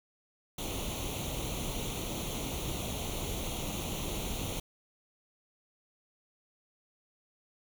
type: noise with comb filter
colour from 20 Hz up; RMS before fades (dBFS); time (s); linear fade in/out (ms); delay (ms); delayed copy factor
pink; -36; 0.58-4.6; 5; 0.3; +0.8
effects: none